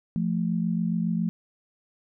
sine tone pair together, 172.64 / 219.9 Hz, F3 / A3, -20 / -1 cents, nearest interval major third, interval 419 cents, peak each -25 / -27 dBFS, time 0.16-1.29 s, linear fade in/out 0 ms, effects none

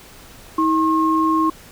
sine tone pair together, 319.8 / 1075.7 Hz, D#4 / C6, +48 / +48 cents, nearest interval octave + major sixth, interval 2100 cents, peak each -17 dBFS, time 0.58-1.5 s, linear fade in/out 5 ms, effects pink hiss -43 dBFS RMS until 1.71 s

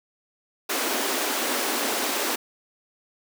pink high-pass noise, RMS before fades -26 dBFS, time 0.69-2.36 s, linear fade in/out 10 ms, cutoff 250 Hz, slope 48 dB/octave, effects none

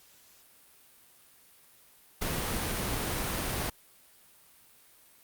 pink noise with ADSR envelope, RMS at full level -29 dBFS, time 2.21-3.7 s, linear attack 15 ms, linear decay 6 ms, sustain -3 dB, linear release 6 ms, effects white hiss -59 dBFS RMS until 5.23 s + Opus 48 kbps

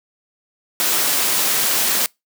white noise, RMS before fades -18 dBFS, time 0.8-2.06 s, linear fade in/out 0 ms, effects noise-tail reverb RT60 0.2 s tail -26 dB re dry + high-pass 200 Hz 12 dB/octave

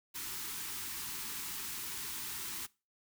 white band-stop noise, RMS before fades -41 dBFS, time 0.14-2.67 s, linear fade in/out 20 ms, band 420 to 830 Hz, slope 96 dB/octave, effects noise-tail reverb RT60 0.3 s tail -22 dB re dry

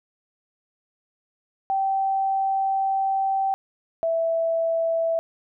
sine tone pair in turn, 776 / 659.4 Hz, G5 / E5, -18 / 0 cents, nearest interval minor third, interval 282 cents, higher first, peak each -20 dBFS, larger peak neither, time 1.7-3.54 / 4.03-5.19 s, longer first, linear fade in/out 0 ms, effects none

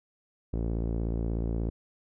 sawtooth tone with low-pass filter, 56.6 Hz, A1, 50 cents sharp, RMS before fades -30 dBFS, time 0.53-1.7 s, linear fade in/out 5 ms, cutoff 410 Hz, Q 1.3, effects none

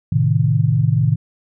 sine chord, A diminished, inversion none, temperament equal, 110 / 130.81 / 155.56 Hz, A2 / C3 / Eb3, 0 / 0 / 0 cents, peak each -17 dBFS, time 0.12-1.16 s, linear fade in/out 5 ms, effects none

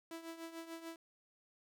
sawtooth tone with tremolo, 329.6 Hz, E4, in tune, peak -39 dBFS, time 0.11-0.96 s, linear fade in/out 2 ms, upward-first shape triangle, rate 6.8 Hz, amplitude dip 75%, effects none

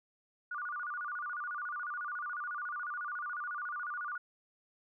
sine tone with vibrato, 1311 Hz, E6, 10 cents flat, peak -36 dBFS, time 0.51-4.18 s, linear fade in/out 5 ms, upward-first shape square, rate 14 Hz, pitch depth 180 cents each way, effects none

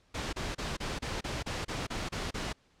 pink noise bursts, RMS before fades -35 dBFS, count 11, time 0.14-2.53 s, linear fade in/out 10 ms, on 190 ms, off 30 ms, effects pink hiss -67 dBFS RMS until 2.8 s + low-pass 6000 Hz 12 dB/octave

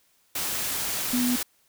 sine tone in noise, 246.9 Hz, B3, in tune, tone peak -22 dBFS, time 1.13-1.36 s, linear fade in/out 5 ms, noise white, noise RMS -29 dBFS, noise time 0.35-1.43 s, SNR +4 dB, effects white hiss -65 dBFS RMS until 1.68 s

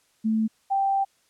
sine tone pair in turn, 220 / 784 Hz, A3 / G5, 0 / 0 cents, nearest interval octave + minor seventh, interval 2200 cents, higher second, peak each -20 dBFS, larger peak neither, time 0.24-0.48 / 0.7-1.05 s, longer second, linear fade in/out 20 ms, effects white hiss -65 dBFS RMS until 1.29 s + low-pass 10000 Hz 12 dB/octave

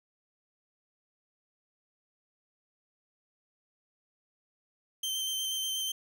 sawtooth tone with vibrato, 3117 Hz, G7, 11 cents flat, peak -28 dBFS, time 5.03-5.92 s, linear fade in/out 5 ms, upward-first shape square, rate 8.3 Hz, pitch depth 11 cents each way, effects none

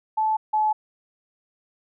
sine tone pair in turn, 870 / 858.5 Hz, A5 / A5, -20 / -43 cents, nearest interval unison, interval 23 cents, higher first, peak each -19 / -18 dBFS, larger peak second, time 0.17-0.37 / 0.53-0.73 s, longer neither, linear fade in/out 10 ms, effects none

